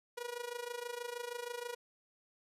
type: tone with amplitude modulation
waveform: sawtooth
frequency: 482 Hz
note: B4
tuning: 42 cents flat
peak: -33 dBFS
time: 0.17-1.75 s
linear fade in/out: 10 ms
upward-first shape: sine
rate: 26.3 Hz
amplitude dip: 80%
effects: resampled to 32000 Hz